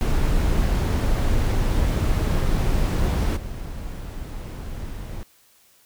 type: noise with level steps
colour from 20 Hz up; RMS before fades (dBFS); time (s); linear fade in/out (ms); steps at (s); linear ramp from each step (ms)
brown; -20 / -32; 0.01-5.23; 0; 3.36; 10
effects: white hiss -57 dBFS RMS until 5.85 s